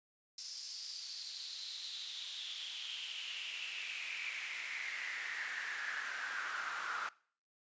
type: noise with high-pass filter sweep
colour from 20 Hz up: brown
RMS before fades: -43 dBFS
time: 0.38-7.09 s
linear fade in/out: 2 ms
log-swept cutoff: 5300 to 1300 Hz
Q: 5.8
effects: noise-tail reverb RT60 0.5 s tail -22 dB re dry + resampled to 16000 Hz